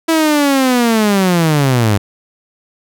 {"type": "linear sweep", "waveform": "sawtooth", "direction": "down", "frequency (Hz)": [329.5, 97], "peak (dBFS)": -6, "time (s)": [0.08, 1.98], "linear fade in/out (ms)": 10, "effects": []}